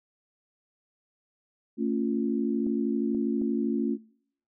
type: chord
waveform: sine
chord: A augmented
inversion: none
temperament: equal with one note detuned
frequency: 224.5 / 277.2 / 349.2 Hz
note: A3 / C#4 / E#4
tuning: +35 / 0 / 0 cents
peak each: -27 / -29 / -31 dBFS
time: 1.77-3.98 s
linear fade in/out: 50 ms
type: clicks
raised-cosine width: 2 ms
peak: -31 dBFS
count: 3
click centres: 2.666 / 3.148 / 3.416 s
effects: noise-tail reverb RT60 0.6 s tail -22 dB re dry